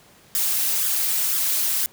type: noise with flanger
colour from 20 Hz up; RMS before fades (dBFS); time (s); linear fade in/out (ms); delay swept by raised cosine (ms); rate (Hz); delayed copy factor
blue; -22; 0.35-1.86; 0; 0.57 to 4.87; 2; +0.65
effects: pink hiss -52 dBFS RMS until 1.92 s + high-pass 80 Hz 12 dB/octave